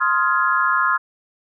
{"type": "chord", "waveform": "sine", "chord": "F minor seventh", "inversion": "second", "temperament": "just", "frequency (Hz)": [1047.7, 1257.2, 1396.9, 1676.3], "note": ["C6", "Eb6", "F6", "Ab6"], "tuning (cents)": [2, 18, 0, 16], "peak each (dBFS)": [-20, -21, -20, -23], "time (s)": [0, 0.98], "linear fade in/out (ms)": 20, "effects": []}